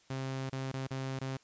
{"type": "tone with dropouts", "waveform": "sawtooth", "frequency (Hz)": 133, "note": "C3", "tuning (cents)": 29, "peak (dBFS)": -31, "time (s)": [0.1, 1.37], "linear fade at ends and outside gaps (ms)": 5, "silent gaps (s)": [[0.496, 0.526], [0.718, 0.737], [0.871, 0.907], [1.191, 1.212]], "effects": ["white hiss -65 dBFS RMS until 1.43 s", "resampled to 16000 Hz"]}